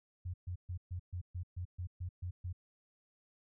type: tone bursts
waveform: sine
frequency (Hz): 89.3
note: F2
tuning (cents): +39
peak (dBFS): -37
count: 11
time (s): 0.25-2.529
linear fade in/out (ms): 10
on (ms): 89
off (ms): 130
effects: none